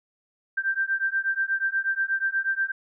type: beating tone pair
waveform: sine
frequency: 1568 / 1576.3 Hz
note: G6 / G6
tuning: 0 / +9 cents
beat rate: 8.3 Hz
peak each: -26 dBFS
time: 0.57-2.72 s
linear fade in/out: 10 ms
effects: none